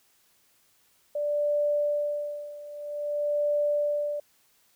sine tone with tremolo, 587.3 Hz, D5, in tune, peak -22 dBFS, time 1.15-4.2 s, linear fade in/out 5 ms, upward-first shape sine, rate 0.51 Hz, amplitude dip 85%, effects white hiss -65 dBFS RMS until 4.75 s

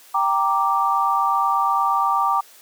sine chord, G minor, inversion none, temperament equal, 784 / 932.3 / 1174.7 Hz, G5 / Bb5 / D6, 0 / 0 / 0 cents, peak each -22 / -22 / -19 dBFS, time 0.14-2.41 s, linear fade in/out 10 ms, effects white hiss -48 dBFS RMS until 2.61 s + high-pass 400 Hz 12 dB/octave

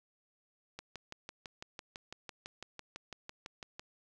click train, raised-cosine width 0.2 ms, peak -26 dBFS, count 19, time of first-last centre 0.79-3.795 s, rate 5.99 Hz, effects none

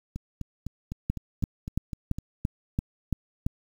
two click trains, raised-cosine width 5 ms, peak -13 / -21 dBFS, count 8 / 9, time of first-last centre 1.1-3.465 / 0.16-2.185 s, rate 2.96 / 3.95 Hz, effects 8-bit

